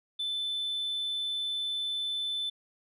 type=tone; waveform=sine; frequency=3520 Hz; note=A7; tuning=in tune; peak=-28 dBFS; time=0.19-2.5 s; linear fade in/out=10 ms; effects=tanh soft clip ceiling -28 dBFS